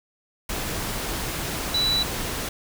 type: tone in noise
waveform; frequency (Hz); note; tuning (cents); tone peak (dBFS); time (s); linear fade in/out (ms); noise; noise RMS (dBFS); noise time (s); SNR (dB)
sine; 3951; B7; 0; -20; 1.74-2.03; 5; pink; -29; 0.49-2.49; +6
effects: none